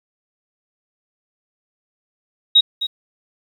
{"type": "tone with echo", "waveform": "sine", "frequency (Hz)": 3797, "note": "A#7", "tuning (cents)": 31, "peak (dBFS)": -7, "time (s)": [2.55, 2.61], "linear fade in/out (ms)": 10, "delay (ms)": 260, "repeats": 1, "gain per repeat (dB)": -12, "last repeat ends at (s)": 2.87, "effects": ["8-bit"]}